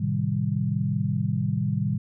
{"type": "chord", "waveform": "sine", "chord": "A half-diminished seventh", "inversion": "none", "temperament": "equal", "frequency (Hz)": [110, 130.81, 155.56, 196], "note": ["A2", "C3", "Eb3", "G3"], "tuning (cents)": [0, 0, 0, 0], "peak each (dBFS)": -28, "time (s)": [0, 1.98], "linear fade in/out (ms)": 10, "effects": []}